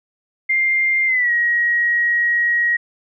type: tone with pitch glide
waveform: sine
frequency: 2104 to 1896.2 Hz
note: C7 to A#6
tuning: +9 to +29 cents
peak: -14 dBFS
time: 0.49-2.77 s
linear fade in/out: 10 ms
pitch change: -180 cents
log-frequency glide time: 1.06-1.31 s
effects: none